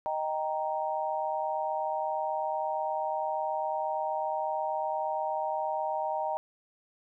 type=chord; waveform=sine; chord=Eb major; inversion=none; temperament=equal; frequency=622.3 / 784 / 932.3 Hz; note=Eb5 / G5 / Bb5; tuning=0 / 0 / 0 cents; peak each=-33 dBFS; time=0.06-6.37 s; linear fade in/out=0 ms; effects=none